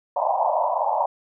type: band-pass noise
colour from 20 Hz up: white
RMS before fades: -22 dBFS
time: 0.16-1.06 s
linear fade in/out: 5 ms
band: 570 to 1000 Hz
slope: 96 dB/octave
effects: none